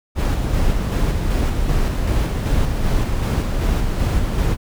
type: noise with tremolo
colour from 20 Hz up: brown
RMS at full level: -17 dBFS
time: 0.15-4.57 s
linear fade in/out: 50 ms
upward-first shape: square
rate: 2.6 Hz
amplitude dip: 30%
effects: none

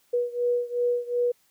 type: beating tone pair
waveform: sine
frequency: 484.2 / 486.9 Hz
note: B4 / B4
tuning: -34 / -25 cents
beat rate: 2.7 Hz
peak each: -25 / -27 dBFS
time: 0.13-1.32 s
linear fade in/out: 10 ms
effects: white hiss -65 dBFS RMS until 1.5 s

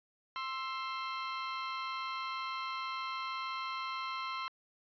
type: tone pair together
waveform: sawtooth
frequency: 1053.2 / 1327 Hz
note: C6 / E6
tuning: +11 / +11 cents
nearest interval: major third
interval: 400 cents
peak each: -34 / -37 dBFS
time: 0.36-4.48 s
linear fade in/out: 0 ms
effects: resampled to 11025 Hz

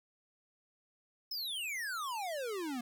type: exponential sweep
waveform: square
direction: down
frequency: 5320 to 233.1 Hz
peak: -37 dBFS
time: 1.31-2.81 s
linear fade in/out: 5 ms
effects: 12-bit

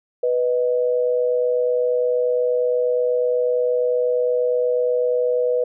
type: tone pair together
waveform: sine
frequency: 493.9 / 622.3 Hz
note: B4 / D#5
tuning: 0 / 0 cents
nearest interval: major third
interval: 400 cents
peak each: -17 / -25 dBFS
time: 0.23-5.64 s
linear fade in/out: 5 ms
effects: none

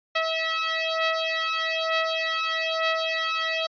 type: beating tone pair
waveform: 10% pulse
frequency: 647 / 648.1 Hz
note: E5 / E5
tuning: -32 / -30 cents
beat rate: 1.1 Hz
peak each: -18 dBFS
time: 0.15-3.67 s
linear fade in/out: 10 ms
effects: resampled to 11025 Hz

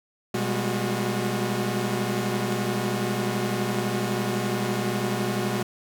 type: tone cluster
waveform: sawtooth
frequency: 122.6 / 196.6 / 208.5 / 362.3 Hz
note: B2 / G3 / G#3 / F#4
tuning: -12 / +5 / +7 / -36 cents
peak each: -26 dBFS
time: 0.34-5.63 s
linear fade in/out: 5 ms
effects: none

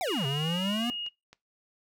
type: exponential two-way sweep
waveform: square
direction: down then up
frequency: 803 to 132.4 to 245.9 Hz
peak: -29 dBFS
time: 0.01-0.9 s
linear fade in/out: 0 ms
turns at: 0.26 s
type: tone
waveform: sine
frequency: 2866 Hz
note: F7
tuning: 44 cents sharp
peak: -32 dBFS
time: 0.07-1.09 s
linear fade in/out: 10 ms
type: clicks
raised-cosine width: 0.2 ms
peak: -32 dBFS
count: 2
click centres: 1.064 / 1.33 s
effects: noise-tail reverb RT60 0.2 s tail -19 dB re dry

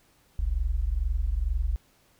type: tone pair together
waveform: sine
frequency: 43.21 / 65.41 Hz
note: F1 / C2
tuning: -18 / 0 cents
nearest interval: perfect fifth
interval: 718 cents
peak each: -26 / -27 dBFS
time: 0.39-1.76 s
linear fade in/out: 0 ms
effects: pink hiss -63 dBFS RMS until 2.19 s

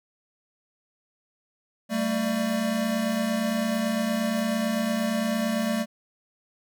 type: tone cluster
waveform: square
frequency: 195.8 / 224.6 / 595 Hz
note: G3 / A3 / D5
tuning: -2 / +36 / +22 cents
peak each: -32 / -26 / -32 dBFS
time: 1.89-5.86 s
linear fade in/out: 50 ms
effects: none

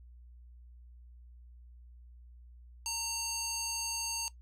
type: tone with band-pass filter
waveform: square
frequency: 916 Hz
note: A#5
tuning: 31 cents flat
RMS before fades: -36 dBFS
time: 2.86-4.28 s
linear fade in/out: 0 ms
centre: 6500 Hz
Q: 2
effects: noise-tail reverb RT60 0.1 s tail -17 dB re dry + added 60 Hz sine -51 dBFS peak until 4.41 s

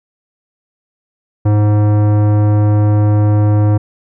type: tone with tanh clipping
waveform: sine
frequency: 104.7 Hz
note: G#2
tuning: 15 cents sharp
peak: -10 dBFS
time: 1.45-3.78 s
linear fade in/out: 10 ms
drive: 17 dB
effects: none

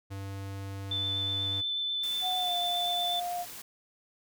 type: tone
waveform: square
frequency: 98 Hz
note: G2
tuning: in tune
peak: -37 dBFS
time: 0.1-1.62 s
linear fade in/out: 20 ms
type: tone with vibrato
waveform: sine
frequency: 3523 Hz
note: A7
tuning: 1 cent sharp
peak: -29 dBFS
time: 0.91-3.2 s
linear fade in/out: 5 ms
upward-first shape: sine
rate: 8.2 Hz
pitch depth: 10 cents each way
type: noise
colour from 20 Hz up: white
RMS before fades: -44 dBFS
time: 2.03-3.62 s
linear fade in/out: 5 ms
type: tone with pitch glide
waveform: sine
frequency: 737 to 706.2 Hz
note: F#5 to F5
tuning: -7 to +19 cents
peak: -31 dBFS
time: 2.21-3.46 s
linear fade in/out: 50 ms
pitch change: -74 cents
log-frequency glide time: 2.37-2.54 s
effects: none

